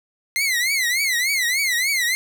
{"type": "tone with vibrato", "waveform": "sawtooth", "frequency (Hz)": 2065, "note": "C7", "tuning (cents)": -23, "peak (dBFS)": -15, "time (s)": [0.36, 2.15], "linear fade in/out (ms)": 0, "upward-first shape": "triangle", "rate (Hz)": 3.4, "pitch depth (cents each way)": 190, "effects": ["9-bit"]}